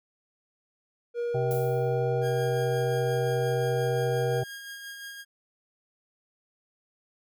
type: tone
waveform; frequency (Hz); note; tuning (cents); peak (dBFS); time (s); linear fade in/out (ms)
triangle; 476; A#4; +36; -25; 1.14-4.44; 50
type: harmonic tone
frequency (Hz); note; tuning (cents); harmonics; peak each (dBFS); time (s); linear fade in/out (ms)
129.1; C3; -23; 1 / 3 / 5 / 6; -28 / -34 / -36 / -35; 1.34-4.44; 10
type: noise with exponential decay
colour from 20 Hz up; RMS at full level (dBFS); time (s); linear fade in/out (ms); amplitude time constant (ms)
violet; -38; 1.51-2.11; 0; 130
type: tone with tremolo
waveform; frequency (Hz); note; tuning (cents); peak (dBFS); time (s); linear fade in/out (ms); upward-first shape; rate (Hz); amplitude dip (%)
sawtooth; 1626; G#6; -37; -34; 2.21-5.25; 50; sine; 5.7; 35
effects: none